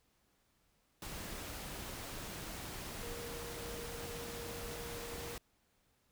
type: tone in noise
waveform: sine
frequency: 471 Hz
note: A#4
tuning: 18 cents sharp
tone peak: -47 dBFS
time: 3.03-5.35 s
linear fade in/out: 2 ms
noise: pink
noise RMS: -45 dBFS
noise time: 1.02-5.38 s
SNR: -5 dB
effects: pink hiss -75 dBFS RMS until 6.11 s